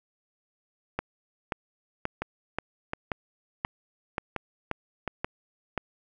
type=two click trains; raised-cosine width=0.5 ms; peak=-13 / -15 dBFS; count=10 / 5; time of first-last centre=0.99-5.777 / 2.22-5.077 s; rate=1.88 / 1.4 Hz; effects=none